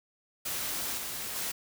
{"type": "noise with level steps", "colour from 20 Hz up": "white", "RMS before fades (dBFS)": [-34, -37, -34], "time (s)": [0.45, 1.52], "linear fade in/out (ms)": 10, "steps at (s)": [0.97, 1.35], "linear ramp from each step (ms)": 20, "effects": []}